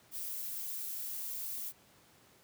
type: noise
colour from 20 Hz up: violet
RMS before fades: -40 dBFS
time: 0.11-1.73 s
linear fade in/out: 50 ms
effects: pink hiss -63 dBFS RMS until 2.43 s + high-pass 100 Hz 12 dB/octave